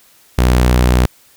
sawtooth tone, 61.74 Hz, B1, in tune, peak -5 dBFS, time 0.38-1.06 s, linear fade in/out 5 ms, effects white hiss -49 dBFS RMS until 1.36 s

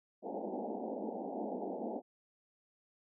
pink band-pass noise, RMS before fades -40 dBFS, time 0.22-2.02 s, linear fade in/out 50 ms, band 200 to 860 Hz, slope 96 dB/octave, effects none

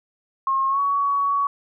sine tone with pitch glide, 1076 to 1124.3 Hz, C6 to C#6, +48 to +24 cents, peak -18 dBFS, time 0.47-1.47 s, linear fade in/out 2 ms, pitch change +76 cents, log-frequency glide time 0.69-0.8 s, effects none

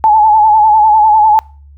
sine tone with vibrato, 860 Hz, A5, 40 cents flat, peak -4 dBFS, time 0.04-1.39 s, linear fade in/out 0 ms, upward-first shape sine, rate 10 Hz, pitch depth 59 cents each way, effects noise-tail reverb RT60 0.4 s tail -25 dB re dry + added 71 Hz sine -35 dBFS peak until 1.77 s

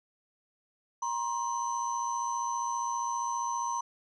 sine tone cluster, 947 / 1062 / 6090 Hz, A#5 / C6 / F#8, +27 / +25 / +49 cents, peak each -31 / -33 / -39 dBFS, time 1.02-3.81 s, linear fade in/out 5 ms, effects tanh soft clip ceiling -23 dBFS

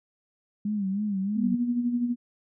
sine tone with vibrato, 200.9 Hz, G3, 43 cents sharp, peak -25 dBFS, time 0.65-1.55 s, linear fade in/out 5 ms, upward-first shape sine, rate 3.2 Hz, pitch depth 99 cents each way
sine tone with tremolo, 241.5 Hz, B3, 39 cents flat, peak -21 dBFS, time 1.35-2.16 s, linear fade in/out 50 ms, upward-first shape sine, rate 12 Hz, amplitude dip 55%
effects none

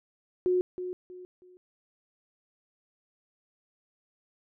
sine tone with echo, 363.5 Hz, F#4, 31 cents flat, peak -22 dBFS, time 0.46-0.61 s, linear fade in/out 0 ms, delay 320 ms, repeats 3, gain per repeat -10 dB, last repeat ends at 1.57 s, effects none

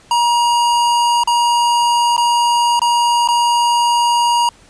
square tone with dropouts, 950 Hz, A#5, 33 cents sharp, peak -12 dBFS, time 0.11-4.49 s, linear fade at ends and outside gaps 2 ms, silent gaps 1.236-1.274 / 2.166-2.178 / 2.794-2.817 / 3.276-3.286 s, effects pink hiss -47 dBFS RMS until 4.69 s + resampled to 22050 Hz

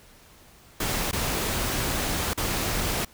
pink noise with dropouts, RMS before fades -27 dBFS, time 0.8-3.05 s, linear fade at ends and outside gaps 5 ms, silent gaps 1.113-1.129 / 2.335-2.375 s, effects pink hiss -53 dBFS RMS until 3.13 s

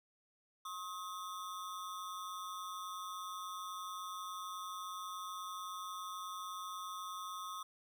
square ring-modulated tone, 1174.7 Hz, D6, in tune, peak -40 dBFS, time 0.65-7.63 s, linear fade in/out 5 ms, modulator 94.1 Hz, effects none

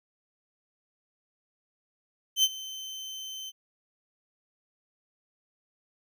30% pulse tone with ADSR envelope, 3083 Hz, G7, 29 cents flat, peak -15 dBFS, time 2.36-3.52 s, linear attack 76 ms, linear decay 43 ms, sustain -19 dB, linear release 37 ms, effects none

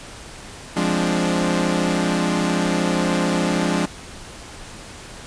sawtooth chord, D half-diminished seventh, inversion first, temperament equal, 174.61 / 207.7 / 261.6 / 293.7 Hz, F3 / Ab3 / C4 / D4, 0 / 0 / 0 / 0 cents, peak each -18 / -20 / -23 / -20 dBFS, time 0.76-3.86 s, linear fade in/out 10 ms, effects pink hiss -38 dBFS RMS until 5.26 s + resampled to 22050 Hz

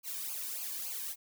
blue noise with flanger, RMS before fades -39 dBFS, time 0.03-1.16 s, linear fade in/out 50 ms, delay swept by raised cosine 0.53 to 1.52 ms, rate 3.5 Hz, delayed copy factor -0.9, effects none

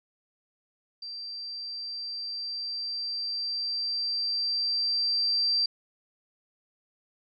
sine tone with level ramp, 4699 Hz, D8, in tune, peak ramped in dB -36 to -22 dBFS, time 1.02-5.66 s, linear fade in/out 5 ms, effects none

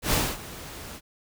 pink noise with ADSR envelope, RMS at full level -22 dBFS, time 0.02-1.01 s, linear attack 110 ms, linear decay 240 ms, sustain -18 dB, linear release 54 ms, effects none

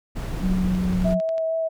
brown noise, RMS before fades -27 dBFS, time 0.15-1.15 s, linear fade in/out 20 ms
sine tone with pitch glide, 185 to 181.82 Hz, F#3 to F#3, 0 to -30 cents, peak -20 dBFS, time 0.4-1.21 s, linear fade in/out 50 ms, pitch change -30 cents, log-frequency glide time 0.51-0.93 s
click train, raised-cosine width 0.2 ms, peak -25 dBFS, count 8, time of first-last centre 0.75-1.381 s, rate 11.1 Hz
sine tone with vibrato, 649 Hz, E5, 27 cents flat, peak -21 dBFS, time 1.04-1.69 s, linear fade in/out 20 ms, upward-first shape sine, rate 4.3 Hz, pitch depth 10 cents each way
effects none

